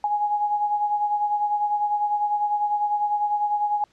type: beating tone pair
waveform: sine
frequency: 830.6 / 840.6 Hz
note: G#5 / G#5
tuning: 0 / +21 cents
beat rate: 10 Hz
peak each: -21 / -29 dBFS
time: 0.04-3.84 s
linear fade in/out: 2 ms
effects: pink hiss -62 dBFS RMS until 3.92 s + low-pass 6000 Hz 12 dB/octave